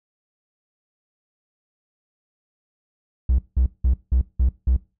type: tone bursts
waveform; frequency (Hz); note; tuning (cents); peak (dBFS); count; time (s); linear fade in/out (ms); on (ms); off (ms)
triangle; 63; B1; +35; -12; 6; 3.29-4.766; 5; 96; 180
effects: noise-tail reverb RT60 0.3 s tail -21 dB re dry + tanh soft clip ceiling -8 dBFS